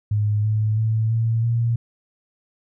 sine tone with pitch steps, 105 / 107.83 / 110.73 / 113.71 / 116.77 Hz, G#2 / A2 / A2 / A#2 / A#2, +19 / -34 / +11 / -43 / +3 cents, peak -17 dBFS, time 0.11-1.76 s, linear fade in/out 5 ms, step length 330 ms, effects none

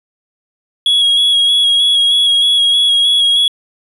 triangle tone with vibrato, 3327 Hz, G#7, 2 cents sharp, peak -7 dBFS, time 0.86-3.48 s, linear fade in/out 2 ms, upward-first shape square, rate 3.2 Hz, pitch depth 17 cents each way, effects resampled to 24000 Hz

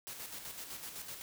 white noise with tremolo, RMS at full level -44 dBFS, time 0.07-1.22 s, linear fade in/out 0 ms, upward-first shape square, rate 7.9 Hz, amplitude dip 45%, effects none

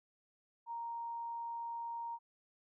sine tone, 932.3 Hz, A#5, in tune, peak -39 dBFS, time 0.66-2.19 s, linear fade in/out 50 ms, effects none

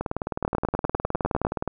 two click trains, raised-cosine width 1 ms, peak -12 / -9 dBFS, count 33 / 11, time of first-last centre 0.01-1.677 / 0.45-1.45 s, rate 19.2 / 10 Hz, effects none

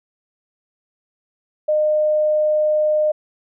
sine tone, 610 Hz, D#5, 34 cents flat, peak -14 dBFS, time 1.68-3.12 s, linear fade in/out 10 ms, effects none

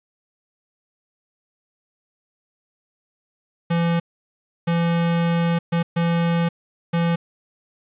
square tone bursts at uneven times, 169.2 Hz, E3, 45 cents sharp, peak -18 dBFS, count 5, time 3.7-4 / 4.67-5.59 / 5.72-5.83 / 5.96-6.49 / 6.93-7.16 s, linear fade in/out 10 ms, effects resampled to 8000 Hz + 8-bit

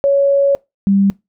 sine tone pair in turn, 558 / 197.28 Hz, C#5 / G3, +11 / +11 cents, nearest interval octave + tritone, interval 1800 cents, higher first, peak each -9 dBFS, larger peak neither, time 0.04-0.55 / 0.87-1.1 s, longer first, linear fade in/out 0 ms, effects noise-tail reverb RT60 0.2 s tail -23 dB re dry

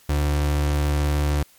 35% pulse tone, 73.42 Hz, D2, in tune, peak -17 dBFS, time 0.09-1.43 s, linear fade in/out 5 ms, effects white hiss -54 dBFS RMS until 1.58 s + MP3 96 kbps

